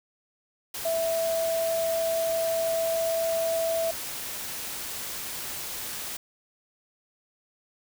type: tone in noise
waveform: sine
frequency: 659.3 Hz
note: E5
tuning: in tune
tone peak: -24 dBFS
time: 0.85-3.91 s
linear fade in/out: 5 ms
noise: white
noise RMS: -35 dBFS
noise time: 0.74-6.17 s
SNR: +8 dB
effects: none

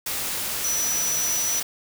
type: tone in noise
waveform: sine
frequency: 5910 Hz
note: F#8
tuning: 3 cents flat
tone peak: -23 dBFS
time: 0.64-1.6 s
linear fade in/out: 5 ms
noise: white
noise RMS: -28 dBFS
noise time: 0.06-1.63 s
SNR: +2 dB
effects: none

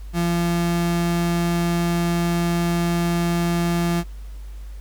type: tone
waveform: 35% pulse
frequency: 171.3 Hz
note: F3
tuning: 33 cents flat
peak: -17 dBFS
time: 0.13-4.04 s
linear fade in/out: 50 ms
effects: added 50 Hz sine -32 dBFS peak until 4.8 s + pink hiss -53 dBFS RMS until 4.8 s

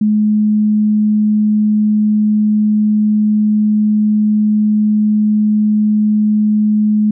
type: tone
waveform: sine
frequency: 212 Hz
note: G#3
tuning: 36 cents sharp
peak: -9 dBFS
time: 0.01-7.11 s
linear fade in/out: 5 ms
effects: none

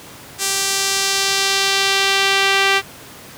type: tone with band-pass filter sweep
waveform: sawtooth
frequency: 391.4 Hz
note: G4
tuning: 3 cents flat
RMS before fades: -17 dBFS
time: 0.38-2.82 s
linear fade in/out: 50 ms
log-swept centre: 7600 to 2500 Hz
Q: 1.1
effects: pink hiss -38 dBFS RMS until 3.37 s + high-pass 100 Hz 12 dB/octave

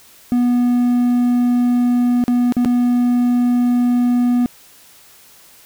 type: tone with dropouts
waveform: triangle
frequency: 244.1 Hz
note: B3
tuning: 20 cents flat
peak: -10 dBFS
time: 0.32-4.46 s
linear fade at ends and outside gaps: 0 ms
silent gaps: 2.239-2.281 / 2.523-2.567 / 2.648-2.657 s
effects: white hiss -46 dBFS RMS until 5.65 s

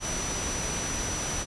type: tone in noise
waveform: sine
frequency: 5920 Hz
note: F#8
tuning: in tune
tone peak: -33 dBFS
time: 0-1.46 s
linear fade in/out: 50 ms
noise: pink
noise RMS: -32 dBFS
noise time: 0-1.46 s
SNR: -4 dB
effects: resampled to 24000 Hz

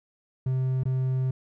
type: tone with dropouts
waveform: triangle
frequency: 130 Hz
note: C3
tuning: 11 cents flat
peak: -21 dBFS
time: 0.46-1.31 s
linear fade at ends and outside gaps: 5 ms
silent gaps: 0.835-0.854 s
effects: none

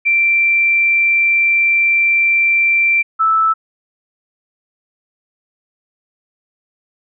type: tone pair in turn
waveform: sine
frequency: 2352 / 1313.9 Hz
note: D7 / E6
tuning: +2 / -6 cents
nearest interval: minor seventh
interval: 1008 cents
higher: first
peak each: -10 dBFS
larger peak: neither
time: 0.05-3.03 / 3.19-3.54 s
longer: first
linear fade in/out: 20 ms
effects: none

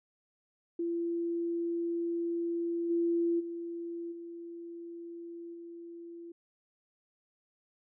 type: tone with level steps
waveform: sine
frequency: 339.6 Hz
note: F4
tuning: 48 cents flat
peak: -30 / -26 / -36 / -41 / -43 dBFS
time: 0.79-6.32 s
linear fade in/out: 5 ms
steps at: 2.89 / 3.39 / 4.11 / 5.53 s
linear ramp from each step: 20 ms
effects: none

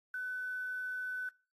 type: tone with quantisation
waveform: sine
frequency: 1504 Hz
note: F#6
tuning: 28 cents sharp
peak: -36 dBFS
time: 0.14-1.29 s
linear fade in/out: 2 ms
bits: 10
effects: noise-tail reverb RT60 0.4 s tail -24 dB re dry + AAC 32 kbps

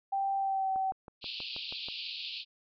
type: tone with pitch glide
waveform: sine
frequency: 784 to 765.7 Hz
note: G5 to G5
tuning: 0 to -41 cents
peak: -28 dBFS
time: 0.12-0.92 s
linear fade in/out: 10 ms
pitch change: -41 cents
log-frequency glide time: 0.37-0.71 s
type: click train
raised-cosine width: 1 ms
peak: -32 dBFS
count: 8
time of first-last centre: 0.76-1.885 s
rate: 6.22 Hz
type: band-pass noise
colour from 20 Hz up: white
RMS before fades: -40 dBFS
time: 1.21-2.45 s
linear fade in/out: 50 ms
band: 2500 to 4700 Hz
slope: 96 dB/octave
effects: none

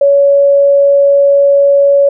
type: tone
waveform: sine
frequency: 562 Hz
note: C#5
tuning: 24 cents sharp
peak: -4 dBFS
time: 0.01-2.09 s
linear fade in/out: 5 ms
effects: none

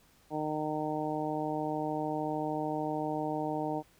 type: harmonic tone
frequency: 153.2 Hz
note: D#3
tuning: 27 cents flat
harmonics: 1 / 2 / 3 / 4 / 5 / 6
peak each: -41 / -35 / -39 / -38 / -37 / -40 dBFS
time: 0.3-3.83 s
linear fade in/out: 50 ms
effects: pink hiss -64 dBFS RMS until 3.99 s

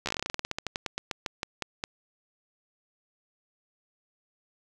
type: slowing click train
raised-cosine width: 0.2 ms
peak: -13 dBFS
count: 25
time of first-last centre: 0.06-1.839 s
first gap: 13 ms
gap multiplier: 1.13
effects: none

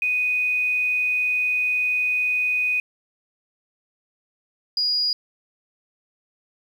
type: tone pair in turn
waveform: sine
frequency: 2489 / 4884 Hz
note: D#7 / D#8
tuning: 0 / -33 cents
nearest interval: octave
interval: 1167 cents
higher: second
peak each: -19 dBFS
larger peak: neither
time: 0.02-2.8 / 4.77-5.13 s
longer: first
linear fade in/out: 2 ms
effects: 8-bit

